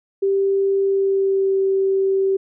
sine tone with pitch glide, 392 to 386.8 Hz, G4 to G4, 0 to -23 cents, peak -15 dBFS, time 0.22-2.37 s, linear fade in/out 10 ms, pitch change -23 cents, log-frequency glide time 0.83-1.58 s, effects none

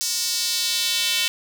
square tone with high-pass filter sweep, 204.7 Hz, G#3, 25 cents flat, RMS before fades -23 dBFS, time 0.01-1.28 s, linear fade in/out 0 ms, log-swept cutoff 5600 to 3000 Hz, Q 2.1, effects none

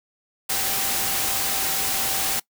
sine tone in noise, 778 Hz, G5, 13 cents flat, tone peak -35 dBFS, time 0.49-2.4 s, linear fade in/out 10 ms, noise white, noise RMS -24 dBFS, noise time 0.49-2.4 s, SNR -14 dB, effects noise-tail reverb RT60 0.1 s tail -22 dB re dry

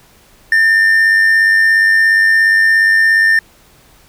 triangle tone with amplitude modulation, 1800 Hz, A6, 39 cents sharp, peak -4 dBFS, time 0.52-3.39 s, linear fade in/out 2 ms, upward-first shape sine, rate 97.1 Hz, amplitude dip 35%, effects pink hiss -47 dBFS RMS until 4.08 s

